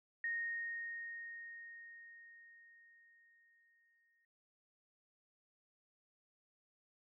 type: tone with exponential decay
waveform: sine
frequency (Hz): 1858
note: A#6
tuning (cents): -6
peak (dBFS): -36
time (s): 0.24-4.25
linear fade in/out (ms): 2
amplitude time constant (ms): 870
effects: noise-tail reverb RT60 0.1 s tail -24 dB re dry